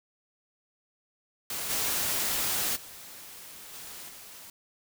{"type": "noise with level steps", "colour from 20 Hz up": "white", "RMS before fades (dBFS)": [-34, -29, -46, -43, -47], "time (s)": [1.5, 4.5], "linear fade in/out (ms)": 2, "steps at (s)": [1.69, 2.75, 3.72, 4.08], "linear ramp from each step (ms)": 20, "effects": []}